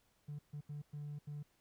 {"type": "tone bursts at uneven times", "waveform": "triangle", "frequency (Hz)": 146.83, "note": "D3", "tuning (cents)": 0, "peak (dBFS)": -39, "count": 5, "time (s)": [[0.28, 0.39], [0.53, 0.61], [0.69, 0.82], [0.93, 1.19], [1.27, 1.43]], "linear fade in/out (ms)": 10, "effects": ["tanh soft clip ceiling -38 dBFS", "pink hiss -75 dBFS RMS until 1.6 s"]}